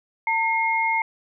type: tone pair together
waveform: sine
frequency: 904.9 / 2143 Hz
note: A5 / C7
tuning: +48 / +41 cents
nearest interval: octave + minor third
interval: 1493 cents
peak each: -22 dBFS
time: 0.27-1.02 s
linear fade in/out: 2 ms
effects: none